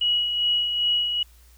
sine tone with tremolo, 2914 Hz, F#7, 27 cents flat, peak -18 dBFS, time 0.01-1.23 s, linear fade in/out 5 ms, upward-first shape sine, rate 2.5 Hz, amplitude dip 45%, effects added 60 Hz sine -50 dBFS peak until 1.57 s + white hiss -58 dBFS RMS until 1.57 s

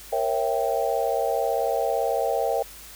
sine chord, A# diminished seventh, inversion none, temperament equal with one note detuned, 466.2 / 544.2 / 659.3 / 784 Hz, A#4 / C#5 / E5 / G5, 0 / -32 / 0 / 0 cents, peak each -27 dBFS, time 0.12-2.63 s, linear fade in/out 10 ms, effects added 50 Hz sine -50 dBFS peak until 2.95 s + white hiss -44 dBFS RMS until 2.95 s

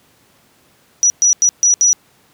sine tone bursts at uneven times, 5860 Hz, F#8, 18 cents flat, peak -8 dBFS, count 5, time 1.03-1.1 / 1.22-1.33 / 1.42-1.49 / 1.63-1.74 / 1.81-1.93 s, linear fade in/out 0 ms, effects pink hiss -53 dBFS RMS until 2.33 s + high-pass 100 Hz 12 dB/octave

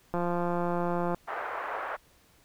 click train, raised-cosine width 1 ms, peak -17 dBFS, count 176, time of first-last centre 0.14-1.146 s, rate 174 Hz
white band-pass noise, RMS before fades -35 dBFS, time 1.27-1.97 s, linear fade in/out 20 ms, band 480 to 1500 Hz, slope 24 dB/octave
effects pink hiss -62 dBFS RMS until 2.44 s

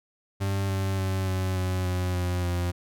40% pulse tone with pitch steps, 98 / 96.54 / 95.1 / 93.68 / 92.29 / 90.91 / 89.56 / 88.22 Hz, G2 / G2 / F#2 / F#2 / F#2 / F#2 / F2 / F2, 0 / -26 / +48 / +22 / -4 / -30 / +44 / +18 cents, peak -24 dBFS, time 0.4-2.72 s, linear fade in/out 20 ms, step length 290 ms, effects none

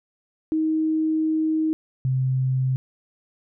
sine tone pair in turn, 315.2 / 130.4 Hz, D#4 / C3, +23 / -5 cents, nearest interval octave + minor third, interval 1528 cents, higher first, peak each -19 dBFS, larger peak neither, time 0.52-1.73 / 2.05-2.76 s, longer first, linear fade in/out 0 ms, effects none

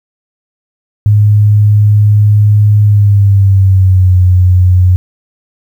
sine tone with pitch glide, 104.6 to 91.06 Hz, G#2 to F#2, +13 to -27 cents, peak -3 dBFS, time 1.06-4.96 s, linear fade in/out 0 ms, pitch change -240 cents, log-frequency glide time 2.82-4.18 s, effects 7-bit

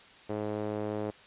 sawtooth tone with band-pass filter, 105.7 Hz, G#2, 31 cents sharp, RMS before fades -34 dBFS, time 0.29-1.11 s, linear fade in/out 10 ms, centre 470 Hz, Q 1.6, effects white hiss -54 dBFS RMS until 1.26 s + resampled to 8000 Hz

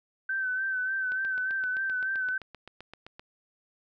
sine tone with vibrato, 1534 Hz, G6, 38 cents flat, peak -27 dBFS, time 0.29-2.38 s, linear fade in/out 5 ms, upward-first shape sine, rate 3.4 Hz, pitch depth 39 cents each way
click train, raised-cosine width 0.3 ms, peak -28 dBFS, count 17, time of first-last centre 1.12-3.195 s, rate 7.71 Hz
effects none

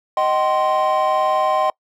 triangle chord, C minor, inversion first, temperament equal with one note detuned, 622.3 / 764.3 / 1046.5 Hz, Eb5 / G5 / C6, 0 / -44 / 0 cents, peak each -17 dBFS, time 0.17-1.7 s, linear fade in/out 2 ms, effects noise-tail reverb RT60 0.1 s tail -26 dB re dry + tanh soft clip ceiling -7 dBFS

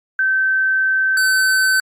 sine / square tone pair in turn, 1545 / 1530.8 Hz, G6 / G6, -26 / -42 cents, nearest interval unison, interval 16 cents, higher first, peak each -13 dBFS, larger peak neither, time 0.19-1.17 / 1.17-1.8 s, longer first, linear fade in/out 2 ms, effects MP3 64 kbps

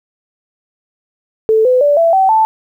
sine tone with pitch steps, 440 / 505.4 / 580.6 / 666.9 / 766.1 / 880 Hz, A4 / B4 / D5 / E5 / G5 / A5, 0 / +40 / -20 / +20 / -40 / 0 cents, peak -7 dBFS, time 1.49-2.45 s, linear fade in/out 0 ms, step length 160 ms, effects 8-bit

